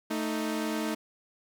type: tone pair together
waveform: sawtooth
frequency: 221.7 / 311.9 Hz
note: A3 / D#4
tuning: +13 / +4 cents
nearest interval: tritone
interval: 591 cents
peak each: -28 dBFS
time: 0.1-0.95 s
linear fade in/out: 10 ms
effects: none